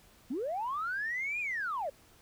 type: linear two-way sweep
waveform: sine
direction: up then down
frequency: 220 to 2489 to 516 Hz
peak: -31 dBFS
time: 0.3-1.9 s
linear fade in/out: 10 ms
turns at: 1.4 s
effects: tanh soft clip ceiling -27 dBFS + pink hiss -61 dBFS RMS until 2.21 s